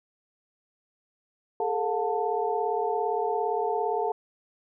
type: tone cluster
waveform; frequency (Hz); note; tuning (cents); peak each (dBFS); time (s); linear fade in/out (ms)
sine; 415.6 / 453.1 / 719 / 888; G#4 / A#4 / F#5 / A5; +1 / -49 / -50 / +16; -30; 1.6-4.12; 2
effects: none